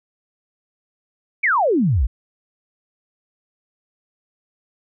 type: exponential sweep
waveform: sine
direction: down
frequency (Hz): 2398 to 49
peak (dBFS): -14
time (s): 1.43-2.07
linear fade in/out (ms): 10
effects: none